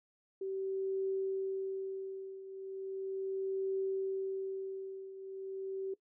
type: tone with tremolo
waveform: sine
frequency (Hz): 385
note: G4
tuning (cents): -31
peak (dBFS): -31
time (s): 0.41-5.94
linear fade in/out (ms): 5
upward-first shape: triangle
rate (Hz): 0.37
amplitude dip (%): 80
effects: noise-tail reverb RT60 0.1 s tail -19 dB re dry